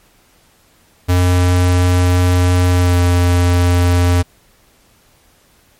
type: tone with pitch glide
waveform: square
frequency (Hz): 89.7 to 88.36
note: F2 to F2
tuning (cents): +47 to +21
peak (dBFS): -10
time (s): 1.08-4.23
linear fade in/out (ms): 20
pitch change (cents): -26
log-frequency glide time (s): 2.74-2.98
effects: pink hiss -52 dBFS RMS until 5.79 s + MP3 64 kbps